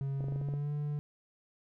triangle tone with pitch glide, 137.3 to 147.15 Hz, C#3 to D3, -16 to +4 cents, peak -30 dBFS, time 0.01-0.99 s, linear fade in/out 0 ms, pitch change +120 cents, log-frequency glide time 0.26-0.72 s
clicks, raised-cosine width 2 ms, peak -30 dBFS, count 8, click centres 0.207 / 0.242 / 0.284 / 0.323 / 0.36 / 0.414 / 0.487 / 0.538 s
effects none

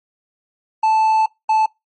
triangle tone pair in turn, 877 / 873.5 Hz, A5 / A5, -6 / -13 cents, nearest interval unison, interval 7 cents, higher first, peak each -10 dBFS, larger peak neither, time 0.83-1.26 / 1.49-1.66 s, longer first, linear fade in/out 5 ms, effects noise-tail reverb RT60 0.2 s tail -25 dB re dry + MP3 32 kbps

